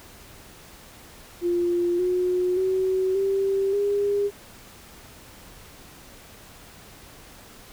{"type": "tone with pitch steps", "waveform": "sine", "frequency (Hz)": [348.9, 362.2, 376.1, 390.5, 405.4], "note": ["F4", "F#4", "F#4", "G4", "G#4"], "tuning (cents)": [-2, -37, 28, -7, -42], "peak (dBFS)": -20, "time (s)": [1.41, 4.31], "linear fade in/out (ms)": 50, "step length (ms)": 580, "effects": ["pink hiss -47 dBFS RMS until 7.72 s"]}